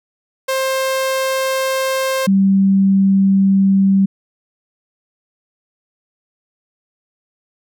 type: tone pair in turn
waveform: sawtooth / sine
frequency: 529 / 194.41 Hz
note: C5 / G3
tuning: +19 / -14 cents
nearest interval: octave + perfect fourth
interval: 1733 cents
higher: first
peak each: -12 / -9 dBFS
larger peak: second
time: 0.48-2.27 / 2.27-4.06 s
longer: neither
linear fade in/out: 10 ms
effects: none